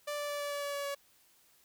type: tone with pitch steps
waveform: sawtooth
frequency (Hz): 587.3 / 583.9 / 580.6 / 577.2 / 573.9 / 570.6 / 567.3 / 564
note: D5 / D5 / D5 / D5 / D5 / C#5 / C#5 / C#5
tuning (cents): 0 / -10 / -20 / -30 / -40 / +50 / +40 / +30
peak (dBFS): -31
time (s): 0.07-0.95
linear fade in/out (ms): 10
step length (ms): 110
effects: white hiss -66 dBFS RMS until 1.64 s